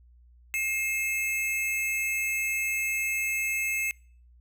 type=tone pair together; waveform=square; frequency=2132 / 2614 Hz; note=C7 / E7; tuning=+32 / -15 cents; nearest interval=major third; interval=353 cents; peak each=-31 / -29 dBFS; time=0.54-3.91 s; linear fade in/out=0 ms; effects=noise-tail reverb RT60 0.5 s tail -26 dB re dry + added 60 Hz sine -53 dBFS peak until 4.4 s